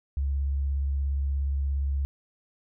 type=tone with vibrato; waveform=sine; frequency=69.3 Hz; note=C#2; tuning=in tune; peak=-24 dBFS; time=0.17-2.05 s; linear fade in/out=0 ms; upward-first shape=sine; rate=17 Hz; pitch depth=26 cents each way; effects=none